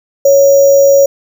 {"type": "tone with sample-and-hold", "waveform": "sine", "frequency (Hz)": 554.4, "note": "C#5", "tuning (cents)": 0, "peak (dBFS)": -3, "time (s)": [0.25, 1.06], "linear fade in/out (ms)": 5, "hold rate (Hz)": 6300, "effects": []}